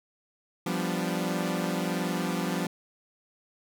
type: chord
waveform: sawtooth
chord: G dominant seventh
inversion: third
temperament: equal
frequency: 174.61 / 196 / 246.9 / 293.7 Hz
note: F3 / G3 / B3 / D4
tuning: 0 / 0 / 0 / 0 cents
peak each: -27 / -29 / -31 / -31 dBFS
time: 0.66-2.67 s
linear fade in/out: 5 ms
effects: none